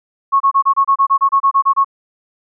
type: tone bursts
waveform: sine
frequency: 1098 Hz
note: C#6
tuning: 17 cents flat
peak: -8 dBFS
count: 14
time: 0.32-1.846 s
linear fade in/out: 20 ms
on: 83 ms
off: 28 ms
effects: none